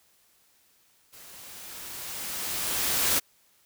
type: noise with level ramp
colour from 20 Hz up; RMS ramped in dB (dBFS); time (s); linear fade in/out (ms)
white; -49 to -23; 1.12-3.2; 20
effects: white hiss -64 dBFS RMS until 3.65 s